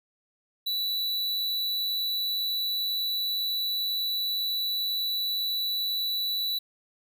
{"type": "tone", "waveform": "square", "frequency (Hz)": 3951, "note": "B7", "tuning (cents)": 0, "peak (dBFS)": -27, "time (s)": [0.66, 6.59], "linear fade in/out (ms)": 10, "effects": []}